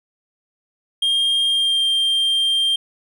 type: tone with pitch glide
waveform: triangle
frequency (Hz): 3215 to 3180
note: G7 to G7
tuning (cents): +43 to +24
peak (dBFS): -14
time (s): 1.02-2.76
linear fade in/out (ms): 5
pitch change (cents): -19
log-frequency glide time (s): 1.46-1.86
effects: none